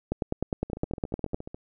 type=two click trains; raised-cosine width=2 ms; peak=-24 / -13 dBFS; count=13 / 13; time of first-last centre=0.7-1.545 / 0.12-1.344 s; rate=14.2 / 9.8 Hz; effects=none